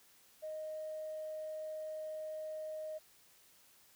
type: tone with tanh clipping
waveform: triangle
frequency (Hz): 622.3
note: D#5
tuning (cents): 0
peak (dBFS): -40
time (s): 0.42-2.99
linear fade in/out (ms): 20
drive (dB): 4
effects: white hiss -65 dBFS RMS until 3.95 s